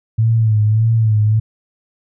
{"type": "tone with vibrato", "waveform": "sine", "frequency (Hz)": 110, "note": "A2", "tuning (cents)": 0, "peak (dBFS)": -10, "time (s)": [0.18, 1.4], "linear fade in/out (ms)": 10, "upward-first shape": "sine", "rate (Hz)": 1.7, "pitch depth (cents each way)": 63, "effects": []}